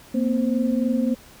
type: tone cluster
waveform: sine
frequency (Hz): 233.1 / 256.5 / 524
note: A#3 / C4 / C5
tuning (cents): 0 / -34 / +2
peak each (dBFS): -21 / -23 / -29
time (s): 0.14-1.15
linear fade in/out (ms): 10
effects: pink hiss -48 dBFS RMS until 1.4 s